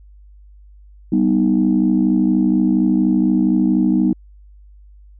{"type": "chord", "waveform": "sine", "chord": "G augmented", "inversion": "none", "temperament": "equal with one note detuned", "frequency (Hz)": [194.08, 246.9, 311.1], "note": ["G3", "B3", "D#4"], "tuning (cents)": [-17, 0, 0], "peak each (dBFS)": -16, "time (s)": [1.12, 4.13], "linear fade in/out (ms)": 5, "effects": ["tanh soft clip ceiling -5 dBFS", "added 50 Hz sine -41 dBFS peak until 5.19 s"]}